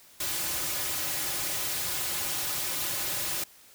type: noise with comb filter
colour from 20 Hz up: white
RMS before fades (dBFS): -31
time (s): 0.2-3.44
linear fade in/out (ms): 5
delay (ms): 4.4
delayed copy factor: -0.75
effects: white hiss -55 dBFS RMS until 3.74 s